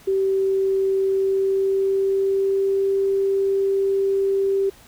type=tone with pitch glide; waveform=sine; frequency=386.4 to 391.3 Hz; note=G4 to G4; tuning=-25 to -3 cents; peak=-17 dBFS; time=0.07-4.7 s; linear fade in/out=10 ms; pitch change=+22 cents; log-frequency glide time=1.04-2.89 s; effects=pink hiss -49 dBFS RMS until 4.87 s